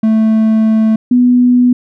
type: tone pair in turn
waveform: triangle / sine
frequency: 220 / 246.9 Hz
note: A3 / B3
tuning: 0 / 0 cents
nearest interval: major second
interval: 200 cents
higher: second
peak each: -5 dBFS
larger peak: neither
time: 0.03-0.96 / 1.11-1.73 s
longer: first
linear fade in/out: 5 ms
effects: none